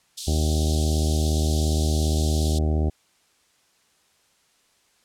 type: high-pass noise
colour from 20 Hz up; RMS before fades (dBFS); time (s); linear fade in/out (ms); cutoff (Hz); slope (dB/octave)
pink; -32; 0.17-2.59; 10; 3400; 48
type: harmonic tone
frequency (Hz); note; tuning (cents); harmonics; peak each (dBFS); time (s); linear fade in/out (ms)
77.3; D#2; -11; 1 / 2 / 3 / 4 / 5 / 6 / 7 / 8 / 9 / 10; -20 / -29 / -31 / -32 / -33 / -41 / -41 / -38 / -42 / -41; 0.27-2.9; 10
effects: white hiss -63 dBFS RMS until 5.04 s + low-pass 9000 Hz 12 dB/octave